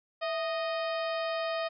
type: harmonic tone with a mistuned harmonic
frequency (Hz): 621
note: D#5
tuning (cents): -3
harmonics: 1 / 2 / 3 / 4 / 5 / 6 / 7 / 8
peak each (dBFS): -31 / -37 / -41 / -43 / -45 / -47 / -48 / -49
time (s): 0.21-1.69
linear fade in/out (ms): 20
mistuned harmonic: 1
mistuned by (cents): +99
effects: none